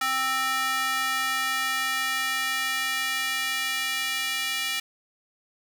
square tone with high-pass filter sweep, 263 Hz, C4, 9 cents sharp, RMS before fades -27 dBFS, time 0.01-4.8 s, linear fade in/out 5 ms, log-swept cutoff 1300 to 2400 Hz, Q 1.7, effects none

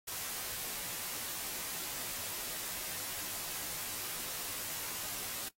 white noise with comb filter, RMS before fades -40 dBFS, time 0.07-5.49 s, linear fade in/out 10 ms, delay 15 ms, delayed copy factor -0.65, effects noise-tail reverb RT60 0.1 s tail -18 dB re dry + AAC 48 kbps

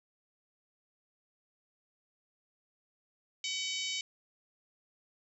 harmonic tone with a mistuned harmonic, 756 Hz, F#5, 37 cents sharp, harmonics 3 / 4 / 5 / 6 / 7 / 8 / 9 / 10, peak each -40 / -38 / -41 / -44 / -44 / -44 / -46 / -48 dBFS, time 3.44-4.01 s, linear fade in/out 2 ms, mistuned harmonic 8, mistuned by -29 cents, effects none

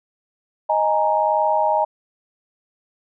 sine chord, D# suspended fourth, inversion none, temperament equal, 622.3 / 830.6 / 932.3 Hz, D#5 / G#5 / A#5, 0 / 0 / 0 cents, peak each -20 dBFS, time 0.69-1.85 s, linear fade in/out 10 ms, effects none

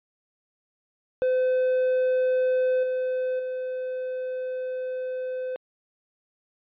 triangle tone with level steps, 511 Hz, C5, 41 cents flat, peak -18 / -22 / -26 dBFS, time 1.22-5.56 s, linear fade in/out 0 ms, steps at 2.83 / 3.39 s, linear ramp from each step 5 ms, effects resampled to 8000 Hz

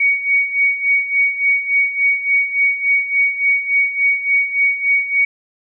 sine tone with tremolo, 2243 Hz, C#7, 20 cents sharp, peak -10 dBFS, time 0-5.25 s, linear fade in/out 5 ms, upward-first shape sine, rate 3.5 Hz, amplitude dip 75%, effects none

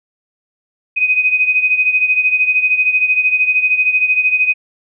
sine beating tone pair, 2503 / 2516 Hz, D#7 / D#7, +10 / +19 cents, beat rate 13 Hz, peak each -12 / -17 dBFS, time 0.96-4.54 s, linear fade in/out 20 ms, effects none

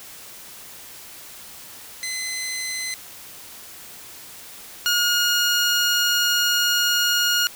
15% pulse tone pair in turn, 2038 / 1432.4 Hz, C7 / F6, -46 / +43 cents, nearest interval tritone, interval 611 cents, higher first, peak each -20 / -11 dBFS, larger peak second, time 2.03-2.94 / 4.86-7.47 s, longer second, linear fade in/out 0 ms, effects white hiss -41 dBFS RMS until 7.55 s

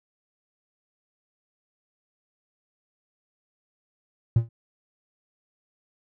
triangle tone with exponential decay, 115.1 Hz, A#2, 22 cents flat, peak -9 dBFS, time 4.36-4.49 s, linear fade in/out 5 ms, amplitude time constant 27 ms, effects tanh soft clip ceiling -9 dBFS

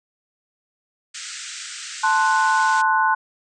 white band-pass noise, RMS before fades -34 dBFS, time 1.14-2.82 s, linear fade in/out 10 ms, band 1300 to 8400 Hz, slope 96 dB/octave
sine chord, F# diminished, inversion first, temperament equal, 880 / 1046.5 / 1480 Hz, A5 / C6 / F#6, 0 / 0 / 0 cents, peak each -19 / -20 / -20 dBFS, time 2.03-3.15 s, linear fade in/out 10 ms
effects none

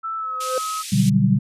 sine tone with pitch glide, 1323 to 1275.7 Hz, E6 to D#6, +6 to +43 cents, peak -24 dBFS, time 0.03-0.83 s, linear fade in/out 20 ms, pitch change -63 cents, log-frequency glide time 0.16-0.37 s
triangle tone with exponential growth, 515 Hz, C5, 28 cents flat, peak -16 dBFS, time 0.23-0.58 s, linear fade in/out 2 ms, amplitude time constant 76 ms
white band-pass noise, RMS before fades -33 dBFS, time 0.4-1.1 s, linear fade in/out 10 ms, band 2400 to 10000 Hz, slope 24 dB/octave
sine chord, G major seventh, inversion first, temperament just, 122.5 / 147 / 183.75 / 196 Hz, B2 / D3 / F#3 / G3, -14 / +2 / -12 / 0 cents, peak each -20 / -20 / -22 / -17 dBFS, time 0.92-1.39 s, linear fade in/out 10 ms
effects resampled to 32000 Hz

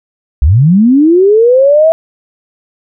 sine linear sweep, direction up, 58.27 to 659.3 Hz, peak -3 dBFS, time 0.42-1.92 s, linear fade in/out 0 ms, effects none

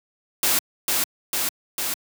white noise with echo, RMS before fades -20 dBFS, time 0.43-0.59 s, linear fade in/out 2 ms, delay 450 ms, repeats 3, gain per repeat -2 dB, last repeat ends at 1.94 s, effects high-pass 150 Hz 12 dB/octave

